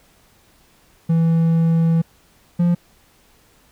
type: tone pair in turn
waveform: triangle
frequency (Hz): 164.81 / 173.67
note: E3 / F3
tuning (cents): 0 / -9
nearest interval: minor second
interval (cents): 91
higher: second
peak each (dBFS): -11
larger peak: neither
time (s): 1.09-2.02 / 2.59-2.75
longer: first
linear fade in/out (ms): 10
effects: pink hiss -55 dBFS RMS until 3.71 s